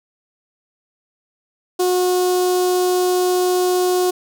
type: tone with notch filter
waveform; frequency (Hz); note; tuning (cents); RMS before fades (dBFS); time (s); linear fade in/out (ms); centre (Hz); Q
sawtooth; 363; F#4; -33; -17; 1.79-4.11; 10; 2000; 0.53
effects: none